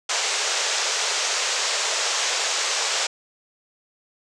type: band-pass noise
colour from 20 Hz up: white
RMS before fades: -24 dBFS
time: 0.09-3.07 s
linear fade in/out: 5 ms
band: 410 to 7500 Hz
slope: 48 dB/octave
effects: none